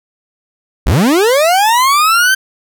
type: linear sweep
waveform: 40% pulse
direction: up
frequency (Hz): 35.44 to 1571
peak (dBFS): -7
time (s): 0.86-2.35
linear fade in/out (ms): 10
effects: none